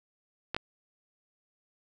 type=clicks; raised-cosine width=0.3 ms; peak=-15 dBFS; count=2; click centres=0.546 / 0.565 s; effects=none